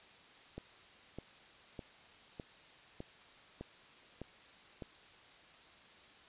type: click train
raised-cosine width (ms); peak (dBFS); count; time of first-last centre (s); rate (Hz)
2; -30; 8; 0.58-4.822; 1.65
effects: white hiss -59 dBFS RMS until 6.28 s + resampled to 8000 Hz